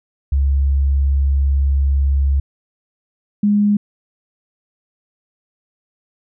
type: tone pair in turn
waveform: sine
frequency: 69 / 206.2 Hz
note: C#2 / G#3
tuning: -7 / -12 cents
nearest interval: octave + perfect fifth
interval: 1895 cents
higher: second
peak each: -12 / -11 dBFS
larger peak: second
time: 0.32-2.4 / 3.43-3.77 s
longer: first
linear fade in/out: 5 ms
effects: none